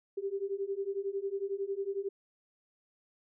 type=beating tone pair; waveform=sine; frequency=388.5 / 399.5 Hz; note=G4 / G4; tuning=-16 / +33 cents; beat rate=11 Hz; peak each=-36 / -35 dBFS; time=0.17-2.09 s; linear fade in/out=10 ms; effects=none